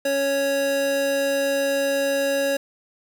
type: tone pair together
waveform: square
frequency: 277.5 / 554 Hz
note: C#4 / C#5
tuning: +2 / -1 cents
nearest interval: octave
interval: 1197 cents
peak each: -30 / -21 dBFS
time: 0.05-2.57 s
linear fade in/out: 5 ms
effects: 8-bit